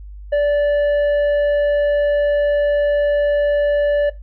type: tone with tanh clipping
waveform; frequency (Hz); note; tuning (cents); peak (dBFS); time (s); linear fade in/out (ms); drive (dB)
triangle; 582; D5; -16; -14; 0.32-4.1; 10; 10
effects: noise-tail reverb RT60 0.2 s tail -17 dB re dry + added 50 Hz sine -32 dBFS peak until 4.22 s